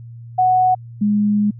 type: tone pair in turn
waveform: sine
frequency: 740 / 207.7 Hz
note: F#5 / G#3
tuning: 0 / 0 cents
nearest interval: octave + minor seventh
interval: 2200 cents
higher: first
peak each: -11 / -13 dBFS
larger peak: first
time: 0.38-0.75 / 1.01-1.51 s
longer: second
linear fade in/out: 10 ms
effects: added 117 Hz sine -33 dBFS peak until 1.59 s